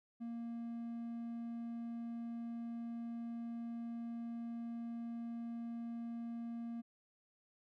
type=tone; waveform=triangle; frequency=233.1 Hz; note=A#3; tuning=in tune; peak=-39 dBFS; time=0.2-6.82 s; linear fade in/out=20 ms; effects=none